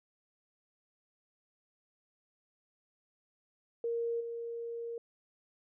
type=tone with level steps; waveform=sine; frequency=466.2 Hz; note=A#4; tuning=in tune; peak=-31 / -37 dBFS; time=3.84-4.98 s; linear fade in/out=2 ms; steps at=4.2 s; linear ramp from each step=10 ms; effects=none